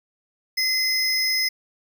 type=tone pair together; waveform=square; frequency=2055 / 5117 Hz; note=C7 / D#8; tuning=-32 / +48 cents; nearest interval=octave + major third; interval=1580 cents; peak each=-25 / -22 dBFS; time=0.57-1.49 s; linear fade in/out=10 ms; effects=none